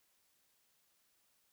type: silence
effects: white hiss -75 dBFS RMS until 1.52 s